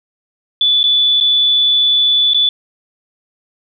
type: tone with dropouts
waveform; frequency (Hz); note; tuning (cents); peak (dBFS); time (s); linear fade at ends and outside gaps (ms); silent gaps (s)
sine; 3468; A7; -26; -9; 0.61-2.49; 2; 0.831-0.839 / 1.202-1.209 / 2.335-2.345
effects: none